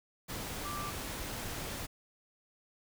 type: tone in noise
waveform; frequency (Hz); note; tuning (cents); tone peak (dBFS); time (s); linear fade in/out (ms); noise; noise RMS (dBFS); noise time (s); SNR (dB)
sine; 1174.7; D6; 0; -39; 0.64-0.91; 20; pink; -40; 0.28-1.87; -2
effects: none